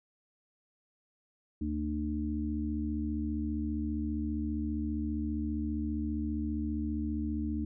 harmonic tone, 75 Hz, D2, 37 cents sharp, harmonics 1 / 3 / 4, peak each -35 / -35 / -35 dBFS, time 1.61-7.65 s, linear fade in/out 5 ms, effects none

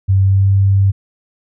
sine tone with pitch glide, 96.5 to 97.96 Hz, G2 to G2, -27 to -1 cents, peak -8 dBFS, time 0.08-0.92 s, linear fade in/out 20 ms, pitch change +26 cents, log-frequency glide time 0.23-0.49 s, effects none

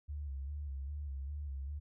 sine tone with vibrato, 70.6 Hz, C#2, 32 cents sharp, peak -38 dBFS, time 0.08-1.8 s, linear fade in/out 20 ms, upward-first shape square, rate 2.5 Hz, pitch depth 65 cents each way, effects none

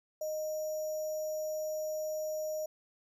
sine tone with sample-and-hold, 618 Hz, D#5, 12 cents flat, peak -33 dBFS, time 0.21-2.66 s, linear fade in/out 5 ms, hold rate 6300 Hz, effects none

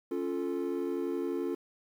triangle chord, Db augmented, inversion none, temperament equal, 277.2 / 349.2 / 440 Hz, Db4 / F4 / A4, 0 / 0 / 0 cents, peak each -33 / -31 / -34 dBFS, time 0.11-1.55 s, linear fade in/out 5 ms, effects tanh soft clip ceiling -21 dBFS + 10-bit

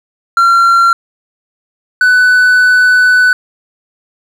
triangle tone pair in turn, 1371 / 1495.3 Hz, F6 / F#6, -32 / +18 cents, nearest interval major second, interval 150 cents, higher second, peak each -3 dBFS, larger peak neither, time 0.37-0.93 / 2.01-3.33 s, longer second, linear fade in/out 2 ms, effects none

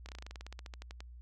slowing click train, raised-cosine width 0.2 ms, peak -29 dBFS, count 18, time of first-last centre 0.06-1.005 s, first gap 28 ms, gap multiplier 1.08, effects added 60 Hz sine -48 dBFS peak until 1.21 s

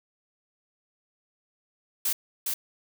blue noise with echo, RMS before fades -26 dBFS, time 2.05-2.13 s, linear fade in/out 5 ms, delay 410 ms, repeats 1, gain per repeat -3 dB, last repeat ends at 2.54 s, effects none

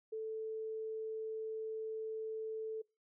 sine tone, 440 Hz, A4, in tune, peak -38 dBFS, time 0.12-2.82 s, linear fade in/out 10 ms, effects noise-tail reverb RT60 0.3 s tail -25 dB re dry

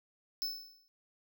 square tone with exponential decay, 5260 Hz, E8, 5 cents flat, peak -31 dBFS, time 0.42-0.88 s, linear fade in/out 0 ms, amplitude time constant 100 ms, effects none

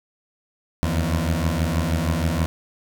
20% pulse beating tone pair, 78.8 / 85.1 Hz, D#2 / F2, +23 / -44 cents, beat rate 6.3 Hz, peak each -18 dBFS, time 0.83-2.46 s, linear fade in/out 0 ms, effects none

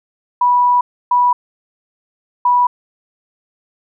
sine tone bursts at uneven times, 980 Hz, B5, 14 cents flat, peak -9 dBFS, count 3, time 0.41-0.81 / 1.11-1.33 / 2.45-2.67 s, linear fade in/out 5 ms, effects none

